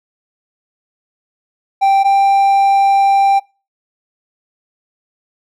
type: tone pair in turn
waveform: triangle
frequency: 784 / 789 Hz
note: G5 / G5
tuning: 0 / +11 cents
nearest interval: unison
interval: 11 cents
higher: second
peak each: -6 dBFS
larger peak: neither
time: 1.81-2.04 / 2.04-3.4 s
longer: second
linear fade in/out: 20 ms
effects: noise-tail reverb RT60 0.3 s tail -23 dB re dry